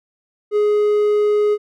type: tone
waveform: triangle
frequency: 417.9 Hz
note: G#4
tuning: 11 cents sharp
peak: -11 dBFS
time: 0.51-1.58 s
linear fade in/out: 50 ms
effects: none